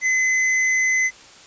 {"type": "tone with hard clipping", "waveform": "triangle", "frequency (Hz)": 2037, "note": "C7", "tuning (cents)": -47, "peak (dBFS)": -18, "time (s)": [0.01, 1.11], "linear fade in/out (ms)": 50, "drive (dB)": 17, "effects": ["white hiss -45 dBFS RMS until 1.46 s", "resampled to 16000 Hz"]}